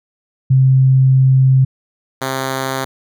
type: tone pair in turn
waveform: sine / 5% pulse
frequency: 131.9 / 132.82 Hz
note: C3 / C3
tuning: +14 / +26 cents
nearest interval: unison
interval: 12 cents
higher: second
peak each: -7 dBFS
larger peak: neither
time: 0.5-1.65 / 2.21-2.85 s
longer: first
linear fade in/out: 10 ms
effects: none